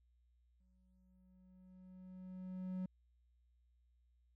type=tone with exponential growth; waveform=triangle; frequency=185 Hz; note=F#3; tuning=in tune; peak=-36 dBFS; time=0.6-2.86 s; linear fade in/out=5 ms; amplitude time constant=490 ms; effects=added 60 Hz sine -70 dBFS peak until 4.35 s